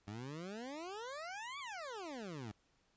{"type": "exponential two-way sweep", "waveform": "20% pulse", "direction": "up then down", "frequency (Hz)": [98, 1174.7, 98], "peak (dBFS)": -39, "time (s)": [0.07, 2.52], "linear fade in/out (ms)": 10, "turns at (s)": 1.59, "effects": ["pink hiss -75 dBFS RMS until 2.96 s", "resampled to 16000 Hz"]}